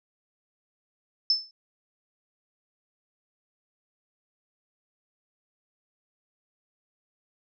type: tone with exponential decay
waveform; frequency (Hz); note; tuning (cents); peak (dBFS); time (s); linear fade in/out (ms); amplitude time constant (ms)
sine; 5270; E8; -1; -16; 1.3-1.51; 2; 45
effects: none